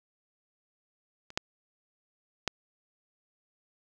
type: clicks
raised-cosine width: 0.2 ms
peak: -29 / -10 / -10 dBFS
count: 3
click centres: 1.304 / 1.375 / 2.477 s
effects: none